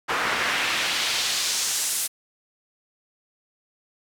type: noise with band-pass filter sweep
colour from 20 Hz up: pink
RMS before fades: -25 dBFS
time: 0.08-2.08 s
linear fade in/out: 20 ms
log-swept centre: 1300 to 9900 Hz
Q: 1.1
effects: none